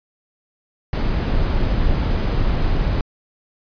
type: noise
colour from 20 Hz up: brown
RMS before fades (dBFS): -18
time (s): 0.93-3.01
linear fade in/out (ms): 2
effects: resampled to 11025 Hz